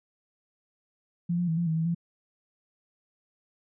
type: tone with pitch steps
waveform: sine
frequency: 172.5 / 176 / 162.3 / 171.8 / 160.1 / 162.4 / 169.9 Hz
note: F3 / F3 / E3 / F3 / D#3 / E3 / F3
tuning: -21 / +14 / -27 / -28 / +50 / -26 / -47 cents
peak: -24 dBFS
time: 1.29-1.948 s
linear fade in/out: 10 ms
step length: 94 ms
effects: none